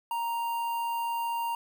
square tone with notch filter, 932.3 Hz, A#5, in tune, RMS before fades -31 dBFS, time 0.11-1.55 s, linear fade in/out 2 ms, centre 5700 Hz, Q 0.53, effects none

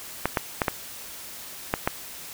clicks, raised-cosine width 0.5 ms, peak -6 dBFS, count 6, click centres 0.256 / 0.372 / 0.618 / 0.682 / 1.739 / 1.875 s, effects white hiss -40 dBFS RMS until 2.33 s

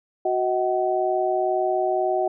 sine tone cluster, 369.7 / 633 / 755 Hz, F#4 / D#5 / F#5, -1 / +30 / +35 cents, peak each -24 dBFS, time 0.25-2.28 s, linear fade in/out 5 ms, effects none

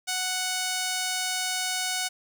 5% pulse tone, 740 Hz, F#5, in tune, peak -15 dBFS, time 0.07-2.09 s, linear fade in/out 20 ms, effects none

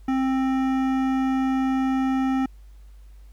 sine tone with hard clipping, 263.9 Hz, C4, 15 cents sharp, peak -22 dBFS, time 0.08-2.46 s, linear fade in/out 5 ms, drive 14 dB, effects added 50 Hz sine -43 dBFS peak until 3.32 s + pink hiss -64 dBFS RMS until 3.32 s

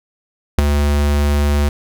square tone with ADSR envelope, 72.6 Hz, D2, 19 cents flat, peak -6 dBFS, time 0.58-1.69 s, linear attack 7 ms, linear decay 12 ms, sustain -7 dB, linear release 3 ms, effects none

